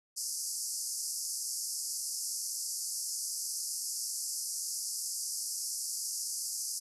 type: band-pass noise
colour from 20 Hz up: pink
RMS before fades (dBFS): -37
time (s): 0.16-6.8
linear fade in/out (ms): 20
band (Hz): 4800 to 12000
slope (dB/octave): 96
effects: none

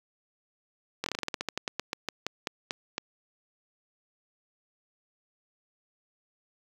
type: slowing click train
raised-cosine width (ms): 0.2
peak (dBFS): -13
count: 20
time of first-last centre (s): 1.04-2.981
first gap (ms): 22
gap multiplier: 1.15
effects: high-pass 80 Hz 12 dB/octave + 7-bit

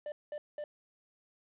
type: tone bursts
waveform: triangle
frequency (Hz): 594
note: D5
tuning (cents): +20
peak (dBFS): -35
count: 3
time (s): 0.06-0.64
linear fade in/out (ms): 2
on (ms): 60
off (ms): 200
effects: resampled to 8000 Hz + 11-bit

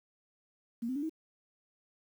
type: tone with pitch steps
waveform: sine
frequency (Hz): 233.1 / 258.6 / 287 / 318.4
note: A#3 / C4 / D4 / D#4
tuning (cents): 0 / -20 / -40 / +40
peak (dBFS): -32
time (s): 0.82-1.096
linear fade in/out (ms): 10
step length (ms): 69
effects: 10-bit

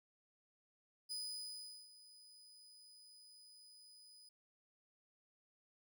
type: tone with ADSR envelope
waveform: 35% pulse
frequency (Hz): 4978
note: D#8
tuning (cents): 0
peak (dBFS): -40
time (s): 1.09-4.29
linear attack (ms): 26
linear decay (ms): 760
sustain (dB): -18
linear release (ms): 4
effects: none

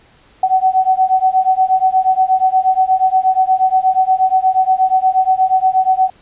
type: beating tone pair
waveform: sine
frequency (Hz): 749 / 757.4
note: F#5 / F#5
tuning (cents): +21 / +40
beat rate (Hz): 8.4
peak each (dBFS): -13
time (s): 0.43-6.1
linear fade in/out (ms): 5
effects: pink hiss -49 dBFS RMS until 6.21 s + resampled to 8000 Hz

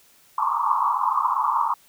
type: band-pass noise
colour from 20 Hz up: pink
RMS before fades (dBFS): -22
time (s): 0.38-1.74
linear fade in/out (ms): 5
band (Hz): 880 to 1200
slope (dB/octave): 96
effects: white hiss -56 dBFS RMS until 1.88 s

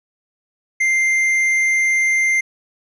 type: tone with tanh clipping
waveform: sine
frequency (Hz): 2094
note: C7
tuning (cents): +1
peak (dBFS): -15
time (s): 0.8-2.41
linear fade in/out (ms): 10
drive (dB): 7
effects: none

